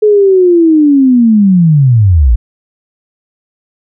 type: linear sweep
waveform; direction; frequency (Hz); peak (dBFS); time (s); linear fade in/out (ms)
sine; down; 430 to 50.9; -3; 0.02-2.36; 10
effects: none